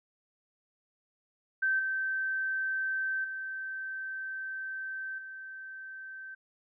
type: tone with level steps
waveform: sine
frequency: 1550 Hz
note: G6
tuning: 20 cents flat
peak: -25 / -29 / -35 / -41 dBFS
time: 1.62-6.35 s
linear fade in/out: 10 ms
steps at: 1.79 / 3.24 / 5.18 s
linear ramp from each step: 5 ms
effects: none